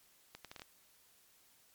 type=accelerating click train; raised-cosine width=0.2 ms; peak=-30 dBFS; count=6; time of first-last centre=0.35-0.619 s; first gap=97 ms; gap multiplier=0.7; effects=white hiss -67 dBFS RMS until 1.74 s + MP3 96 kbps